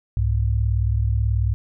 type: tone pair together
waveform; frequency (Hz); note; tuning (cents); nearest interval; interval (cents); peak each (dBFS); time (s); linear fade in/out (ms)
sine; 65.41 / 103.83; C2 / G#2; 0 / 0; minor sixth; 800; -20; 0.17-1.54; 0
effects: none